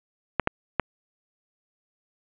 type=clicks; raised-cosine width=0.5 ms; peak=-5 dBFS; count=3; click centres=0.397 / 0.474 / 0.797 s; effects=resampled to 8000 Hz + 7-bit